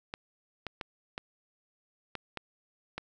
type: clicks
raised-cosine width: 0.3 ms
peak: -20 dBFS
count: 7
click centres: 0.139 / 0.667 / 0.812 / 1.179 / 2.153 / 2.373 / 2.98 s
effects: none